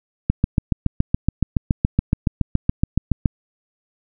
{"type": "click train", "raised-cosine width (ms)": 5, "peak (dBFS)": -3, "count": 22, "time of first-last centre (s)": [0.3, 3.258], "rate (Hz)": 7.1, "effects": []}